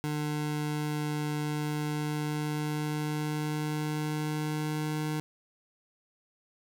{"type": "tone with pitch glide", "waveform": "25% pulse", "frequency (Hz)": [150.1, 153.17], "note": ["D3", "D#3"], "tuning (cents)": [38, -27], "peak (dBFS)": -26, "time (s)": [0.04, 5.2], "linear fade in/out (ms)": 0, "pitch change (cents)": 35, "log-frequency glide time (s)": [1.86, 5.08], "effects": []}